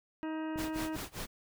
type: harmonic tone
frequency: 315.1 Hz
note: D#4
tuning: 22 cents sharp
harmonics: 1 / 2 / 3 / 4 / 5 / 6 / 8 / 9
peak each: -35 / -45 / -45 / -52 / -50 / -53 / -57 / -58 dBFS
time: 0.23-0.96 s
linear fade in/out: 0 ms
type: clicks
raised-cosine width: 3 ms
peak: -29 dBFS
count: 4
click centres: 0.559 / 0.636 / 0.761 / 0.965 s
type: noise with tremolo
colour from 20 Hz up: pink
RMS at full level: -39 dBFS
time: 0.57-1.27 s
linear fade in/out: 20 ms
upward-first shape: sine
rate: 5.1 Hz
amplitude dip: 95%
effects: none